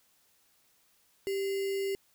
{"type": "tone with sample-and-hold", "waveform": "sine", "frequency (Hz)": 392, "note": "G4", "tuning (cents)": 0, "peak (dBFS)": -29, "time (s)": [1.27, 1.95], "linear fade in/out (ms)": 0, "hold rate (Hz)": 2450, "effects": ["white hiss -68 dBFS RMS until 2.14 s"]}